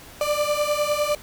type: beating tone pair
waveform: 35% pulse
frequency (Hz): 587.3 / 597.2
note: D5 / D5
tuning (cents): 0 / +29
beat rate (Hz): 9.9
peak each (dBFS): -22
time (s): 0.21-1.15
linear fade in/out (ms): 2
effects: pink hiss -44 dBFS RMS until 1.22 s